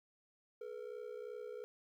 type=ring-modulated tone; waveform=triangle; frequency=458 Hz; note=A#4; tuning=31 cents flat; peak=-39 dBFS; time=0.61-1.64 s; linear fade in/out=0 ms; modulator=31.4 Hz; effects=13-bit